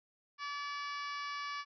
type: harmonic tone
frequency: 575 Hz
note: D5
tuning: 37 cents flat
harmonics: 2 / 3 / 4 / 5 / 6 / 7 / 8 / 9 / 10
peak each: -40 / -46 / -46 / -52 / -55 / -56 / -52 / -53 / -59 dBFS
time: 0.38-1.65 s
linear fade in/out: 50 ms
effects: none